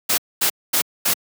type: noise bursts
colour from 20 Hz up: white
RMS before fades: -18 dBFS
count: 4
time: 0.09-1.14 s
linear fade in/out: 10 ms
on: 90 ms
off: 230 ms
effects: high-pass 150 Hz 12 dB/octave

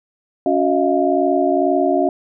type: tone cluster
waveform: sine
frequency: 281.5 / 364.3 / 632 / 694 Hz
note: C#4 / F#4 / D#5 / F5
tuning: +27 / -27 / +27 / -11 cents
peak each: -19 dBFS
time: 0.46-2.09 s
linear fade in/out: 2 ms
effects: none

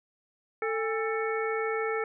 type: harmonic tone with a mistuned harmonic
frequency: 443.3 Hz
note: A4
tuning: 13 cents sharp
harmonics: 1 / 2 / 3 / 4 / 5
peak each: -29 / -37 / -35 / -38 / -37 dBFS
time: 0.62-2.04 s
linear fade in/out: 2 ms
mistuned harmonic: 2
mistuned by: -140 cents
effects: none

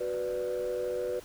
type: chord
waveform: sine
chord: B minor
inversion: second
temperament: equal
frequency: 370 / 493.9 / 587.3 Hz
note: F#4 / B4 / D5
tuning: 0 / 0 / 0 cents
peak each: -34 / -30 / -36 dBFS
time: 0-1.2 s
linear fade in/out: 10 ms
effects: tanh soft clip ceiling -25 dBFS + pink hiss -51 dBFS RMS until 1.24 s

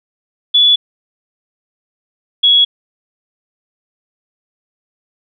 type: tone pair in turn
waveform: sine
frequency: 3429 / 3349 Hz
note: A7 / G#7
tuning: -45 / +14 cents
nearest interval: unison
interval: 41 cents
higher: first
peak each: -6 dBFS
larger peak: neither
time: 0.54-0.76 / 2.43-2.65 s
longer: neither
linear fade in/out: 10 ms
effects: none

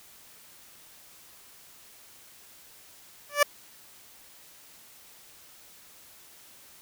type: tone with exponential growth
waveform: 15% pulse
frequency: 581 Hz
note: D5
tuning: 19 cents flat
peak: -8 dBFS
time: 3.29-3.43 s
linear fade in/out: 5 ms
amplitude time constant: 29 ms
effects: white hiss -53 dBFS RMS until 6.81 s

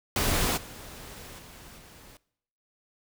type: noise with level steps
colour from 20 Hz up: pink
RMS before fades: -26 / -44 / -48 / -51 dBFS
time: 0.16-2.17 s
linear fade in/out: 2 ms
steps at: 0.56 / 1.38 / 1.77 s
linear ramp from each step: 20 ms
effects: noise-tail reverb RT60 0.7 s tail -21 dB re dry

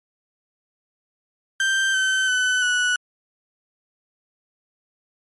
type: tone with pitch steps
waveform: 35% pulse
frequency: 1568 / 1536.6 / 1505.9 / 1475.7 Hz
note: G6 / G6 / F#6 / F#6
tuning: 0 / -35 / +30 / -5 cents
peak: -16 dBFS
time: 1.6-2.96 s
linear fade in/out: 2 ms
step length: 340 ms
effects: low-pass 9000 Hz 12 dB/octave + MP3 48 kbps

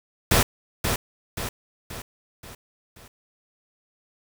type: noise with echo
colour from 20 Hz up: pink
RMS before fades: -18 dBFS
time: 0.31-0.43 s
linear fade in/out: 5 ms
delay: 530 ms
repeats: 5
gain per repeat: -6 dB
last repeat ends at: 3.08 s
effects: none

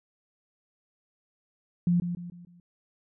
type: tone with echo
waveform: sine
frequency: 174.61 Hz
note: F3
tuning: in tune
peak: -20 dBFS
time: 1.87-2 s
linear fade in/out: 2 ms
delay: 150 ms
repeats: 4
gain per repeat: -8 dB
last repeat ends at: 2.6 s
effects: none

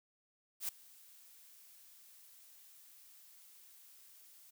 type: noise with ADSR envelope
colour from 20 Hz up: blue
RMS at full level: -36 dBFS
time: 0.6-4.51 s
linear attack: 86 ms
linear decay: 6 ms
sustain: -24 dB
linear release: 14 ms
effects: none

